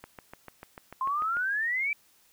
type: click train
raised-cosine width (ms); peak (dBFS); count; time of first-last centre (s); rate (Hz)
0.5; -27; 10; 0.04-1.369; 6.77
type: exponential sweep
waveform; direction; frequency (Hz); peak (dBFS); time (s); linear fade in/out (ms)
sine; up; 1033 to 2357; -26; 1.01-1.93; 2
effects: white hiss -63 dBFS RMS until 2.32 s